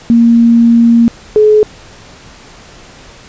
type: tone pair in turn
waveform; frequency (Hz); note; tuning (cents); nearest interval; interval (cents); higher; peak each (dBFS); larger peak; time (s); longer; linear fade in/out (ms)
sine; 233.1 / 426; A#3 / G#4; 0 / +44; minor seventh; 1044; second; -3; neither; 0.1-1.08 / 1.36-1.63; first; 0
effects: pink hiss -36 dBFS RMS until 3.28 s + resampled to 16000 Hz